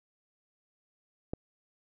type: click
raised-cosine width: 2 ms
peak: -20 dBFS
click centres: 1.335 s
effects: none